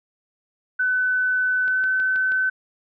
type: tone with pitch glide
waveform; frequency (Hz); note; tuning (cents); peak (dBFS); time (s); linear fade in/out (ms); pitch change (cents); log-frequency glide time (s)
sine; 1506 to 1521.7; F#6 to F#6; +30 to +48; -18; 0.79-2.5; 10; +18; 1.63-1.84
type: click train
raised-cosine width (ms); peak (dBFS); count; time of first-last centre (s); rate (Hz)
0.3; -23; 5; 1.68-2.32; 6.25
effects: none